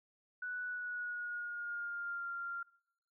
sine tone with pitch glide, 1480 to 1388.9 Hz, F#6 to F6, 0 to -10 cents, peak -38 dBFS, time 0.42-2.63 s, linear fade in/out 5 ms, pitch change -110 cents, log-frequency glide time 0.64-2.28 s, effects noise-tail reverb RT60 0.7 s tail -22 dB re dry

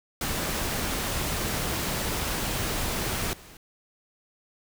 pink noise with level steps, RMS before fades -29 / -48 dBFS, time 0.21-3.57 s, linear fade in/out 2 ms, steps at 3.33 s, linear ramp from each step 2 ms, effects none

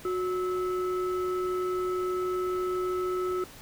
sine tone pair together, 365.5 / 1302.5 Hz, F#4 / E6, -21 / -21 cents, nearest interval octave + minor seventh, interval 2200 cents, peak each -26 / -32 dBFS, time 0.05-3.44 s, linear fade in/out 2 ms, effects tanh soft clip ceiling -23 dBFS + pink hiss -48 dBFS RMS until 3.61 s

